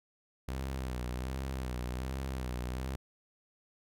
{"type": "tone with vibrato", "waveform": "sawtooth", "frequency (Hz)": 64, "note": "C2", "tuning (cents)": -38, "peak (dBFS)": -31, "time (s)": [0.48, 2.96], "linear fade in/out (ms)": 5, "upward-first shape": "sine", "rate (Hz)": 1.3, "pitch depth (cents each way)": 75, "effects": []}